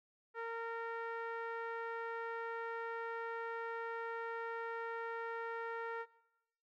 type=tone with low-pass filter; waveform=sawtooth; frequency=460 Hz; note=A#4; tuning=23 cents flat; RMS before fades=-42 dBFS; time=0.34-6.06 s; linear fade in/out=50 ms; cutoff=1600 Hz; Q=2.8; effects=noise-tail reverb RT60 0.9 s tail -19 dB re dry + AAC 48 kbps